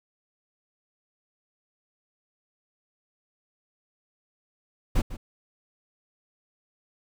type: noise with echo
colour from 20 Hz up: brown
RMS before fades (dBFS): -21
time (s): 4.95-5.02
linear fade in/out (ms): 10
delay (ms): 150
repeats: 1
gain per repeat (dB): -14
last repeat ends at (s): 5.17
effects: none